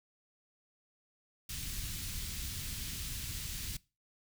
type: band-stop noise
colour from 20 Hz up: pink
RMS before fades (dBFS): -40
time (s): 1.49-3.77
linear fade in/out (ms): 5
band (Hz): 140 to 3000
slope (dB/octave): 12
effects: noise-tail reverb RT60 0.3 s tail -22 dB re dry